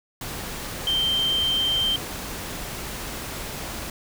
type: tone in noise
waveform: sine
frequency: 3136 Hz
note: G7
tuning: in tune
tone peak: -20 dBFS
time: 0.87-1.96 s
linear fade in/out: 2 ms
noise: pink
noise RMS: -33 dBFS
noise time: 0.21-3.9 s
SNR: +10 dB
effects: none